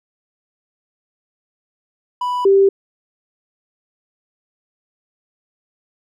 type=tone pair in turn; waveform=triangle / sine; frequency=987.8 / 392 Hz; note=B5 / G4; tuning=0 / 0 cents; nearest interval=octave + major third; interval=1600 cents; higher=first; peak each=-16 / -8 dBFS; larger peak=second; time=2.21-2.45 / 2.45-2.69 s; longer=neither; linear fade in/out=5 ms; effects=none